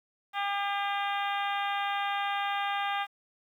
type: harmonic tone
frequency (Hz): 401.8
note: G4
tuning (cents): +43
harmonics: 2 / 3 / 4 / 5 / 6 / 7 / 8 / 9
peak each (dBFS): -31 / -35 / -37 / -39 / -41 / -42 / -43 / -44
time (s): 0.33-3.07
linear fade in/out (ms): 50
effects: 10-bit